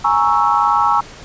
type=chord; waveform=sine; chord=A# half-diminished seventh; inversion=third; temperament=equal; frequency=830.6 / 932.3 / 1108.7 / 1318.5 Hz; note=G#5 / A#5 / C#6 / E6; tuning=0 / 0 / 0 / 0 cents; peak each=-17 dBFS; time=0.04-1.01 s; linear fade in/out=10 ms; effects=pink hiss -37 dBFS RMS until 1.24 s + resampled to 16000 Hz